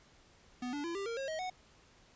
square tone with pitch steps, 247.9 / 289.7 / 338.6 / 395.8 / 462.6 / 540.7 / 631.9 / 738.6 Hz, B3 / D4 / E4 / G4 / A#4 / C#5 / D#5 / F#5, +7 / -24 / +46 / +17 / -13 / -43 / +27 / -3 cents, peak -37 dBFS, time 0.62-1.5 s, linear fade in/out 5 ms, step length 110 ms, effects pink hiss -63 dBFS RMS until 2.15 s + resampled to 16000 Hz

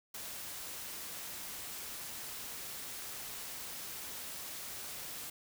white noise, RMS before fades -44 dBFS, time 0.14-5.3 s, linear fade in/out 5 ms, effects none

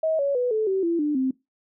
sine tone with pitch steps, 637 / 561 / 494 / 435.1 / 383.2 / 337.4 / 297.2 / 261.7 Hz, D#5 / C#5 / B4 / A4 / G4 / E4 / D4 / C4, +41 / +21 / 0 / -19 / -39 / +40 / +21 / 0 cents, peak -20 dBFS, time 0.03-1.31 s, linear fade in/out 5 ms, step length 160 ms, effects noise-tail reverb RT60 0.2 s tail -21 dB re dry

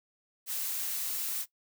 blue noise, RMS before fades -34 dBFS, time 0.46-1.46 s, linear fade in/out 50 ms, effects noise-tail reverb RT60 0.1 s tail -17 dB re dry

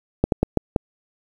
slowing click train, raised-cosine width 2 ms, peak -3 dBFS, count 5, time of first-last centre 0.24-0.762 s, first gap 82 ms, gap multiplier 1.32, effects 7-bit

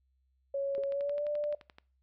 sine tone with pitch glide, 554.4 to 590.8 Hz, C#5 to D5, 0 to +10 cents, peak -30 dBFS, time 0.54-1.55 s, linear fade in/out 5 ms, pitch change +110 cents, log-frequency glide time 0.9-1.26 s
click train, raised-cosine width 0.3 ms, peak -34 dBFS, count 13, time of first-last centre 0.75-1.784 s, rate 11.6 Hz
sine tone with exponential decay, 422.8 Hz, G#4, 31 cents sharp, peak -35 dBFS, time 0.78-0.88 s, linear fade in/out 0 ms, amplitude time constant 21 ms
effects noise-tail reverb RT60 0.4 s tail -22 dB re dry + added 65 Hz sine -70 dBFS peak until 2.02 s

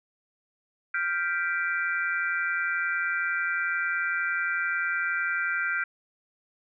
sine chord, G dominant seventh, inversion third, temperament equal, 1396.9 / 1568 / 1975.5 / 2349 Hz, F6 / G6 / B6 / D7, 0 / 0 / 0 / 0 cents, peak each -29 / -29 / -34 / -34 dBFS, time 0.94-5.84 s, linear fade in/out 5 ms, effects none

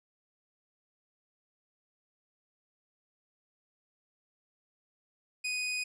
sawtooth tone, 2489 Hz, D#7, in tune, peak -28 dBFS, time 5.44-5.84 s, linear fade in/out 10 ms, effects resampled to 22050 Hz

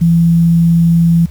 sine tone with quantisation, 168 Hz, E3, 33 cents sharp, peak -6 dBFS, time 0.01-1.26 s, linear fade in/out 10 ms, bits 6, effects added 75 Hz sine -27 dBFS peak until 1.3 s + pink hiss -46 dBFS RMS until 1.3 s

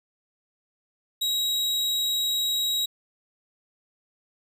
40% pulse tone, 3832 Hz, A#7, 47 cents sharp, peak -22 dBFS, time 1.21-2.86 s, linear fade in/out 10 ms, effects none

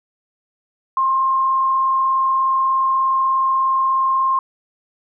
sine tone with frequency modulation, 1061 Hz, C6, 24 cents sharp, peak -14 dBFS, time 0.97-4.39 s, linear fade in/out 2 ms, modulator 36.7 Hz, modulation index 0.34, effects none

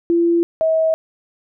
sine tone pair in turn, 340 / 641.8 Hz, F4 / E5, -46 / -46 cents, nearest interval major seventh, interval 1100 cents, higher second, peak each -12 / -13 dBFS, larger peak first, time 0.1-0.43 / 0.61-0.94 s, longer neither, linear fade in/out 0 ms, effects none

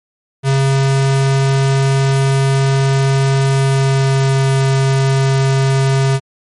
square tone with pitch glide, 135.8 to 134.94 Hz, C#3 to C#3, -35 to -46 cents, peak -11 dBFS, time 0.43-6.2 s, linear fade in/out 50 ms, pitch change -11 cents, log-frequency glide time 3.47-4.35 s, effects MP3 48 kbps

